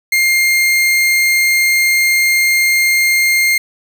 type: tone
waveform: 40% pulse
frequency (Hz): 2116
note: C7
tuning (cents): +19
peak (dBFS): -9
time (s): 0.12-3.58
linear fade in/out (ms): 5
effects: 8-bit